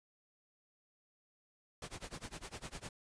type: noise with tremolo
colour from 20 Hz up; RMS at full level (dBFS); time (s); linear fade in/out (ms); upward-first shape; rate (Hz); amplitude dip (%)
pink; -44; 1.82-2.89; 2; sine; 9.9; 95
effects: resampled to 22050 Hz